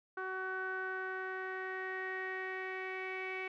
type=tone with low-pass filter sweep; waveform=sawtooth; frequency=375.9 Hz; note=F#4; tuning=27 cents sharp; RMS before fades=-40 dBFS; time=0.17-3.48 s; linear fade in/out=5 ms; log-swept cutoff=1400 to 2300 Hz; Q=7.3; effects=none